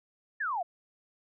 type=exponential sweep; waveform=sine; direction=down; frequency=1824 to 659.3 Hz; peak=-29 dBFS; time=0.4-0.63 s; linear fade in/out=10 ms; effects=none